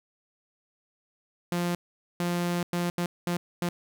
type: tone bursts at uneven times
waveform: sawtooth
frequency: 174.61 Hz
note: F3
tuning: in tune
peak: -22 dBFS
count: 6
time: 1.52-1.75 / 2.2-2.63 / 2.73-2.9 / 2.98-3.06 / 3.27-3.37 / 3.62-3.69 s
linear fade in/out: 2 ms
effects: 10-bit